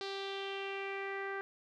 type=tone with low-pass filter sweep; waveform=sawtooth; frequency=392.3 Hz; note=G4; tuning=1 cent sharp; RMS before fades=-40 dBFS; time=0.01-1.41 s; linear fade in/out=0 ms; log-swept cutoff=4300 to 1700 Hz; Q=3.8; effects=none